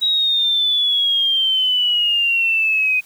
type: exponential sweep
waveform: sine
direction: down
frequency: 3845 to 2495 Hz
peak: -14 dBFS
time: 0.01-3.01 s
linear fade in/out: 20 ms
effects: white hiss -49 dBFS RMS until 3.05 s